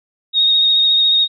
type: tone with vibrato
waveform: sine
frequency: 3733 Hz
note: A#7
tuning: 2 cents sharp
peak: -10 dBFS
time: 0.33-1.28 s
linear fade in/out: 50 ms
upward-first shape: triangle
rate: 14 Hz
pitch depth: 25 cents each way
effects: none